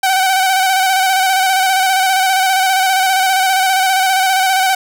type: tone with vibrato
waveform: sawtooth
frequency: 759 Hz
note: F#5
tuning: 44 cents sharp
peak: -7 dBFS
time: 0.03-4.75 s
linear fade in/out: 5 ms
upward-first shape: square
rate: 15 Hz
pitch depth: 35 cents each way
effects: none